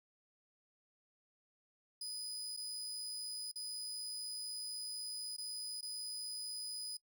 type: tone with dropouts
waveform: 30% pulse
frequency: 4978 Hz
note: D#8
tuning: in tune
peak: -38 dBFS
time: 2.01-6.97 s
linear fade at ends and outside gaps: 5 ms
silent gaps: 2.566-2.572 / 3.516-3.557 / 5.366-5.381 / 5.81-5.827 s
effects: noise-tail reverb RT60 0.1 s tail -23 dB re dry